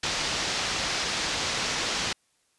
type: low-pass noise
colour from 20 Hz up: white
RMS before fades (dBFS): -29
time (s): 0.03-2.13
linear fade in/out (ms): 5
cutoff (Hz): 5900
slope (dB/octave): 24
effects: white hiss -69 dBFS RMS until 2.58 s + resampled to 24000 Hz